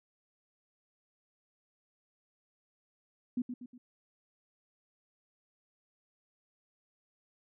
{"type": "tone with echo", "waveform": "sine", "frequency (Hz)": 246.9, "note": "B3", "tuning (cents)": 0, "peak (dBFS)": -29, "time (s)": [3.37, 3.42], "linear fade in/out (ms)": 5, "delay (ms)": 120, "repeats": 3, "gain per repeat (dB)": -7, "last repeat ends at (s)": 3.78, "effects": []}